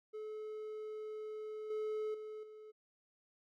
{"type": "tone with level steps", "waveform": "triangle", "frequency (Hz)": 430.3, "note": "A4", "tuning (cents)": -39, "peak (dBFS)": [-40, -34, -42, -49], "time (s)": [0.13, 2.72], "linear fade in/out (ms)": 20, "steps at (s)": [1.7, 2.14, 2.43], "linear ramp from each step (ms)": 5, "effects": []}